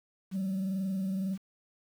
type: tone with frequency modulation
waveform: sine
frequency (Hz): 191.1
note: G3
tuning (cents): -44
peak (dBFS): -27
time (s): 0.31-1.38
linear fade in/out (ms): 50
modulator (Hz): 21.8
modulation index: 0.27
effects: tanh soft clip ceiling -28 dBFS + 9-bit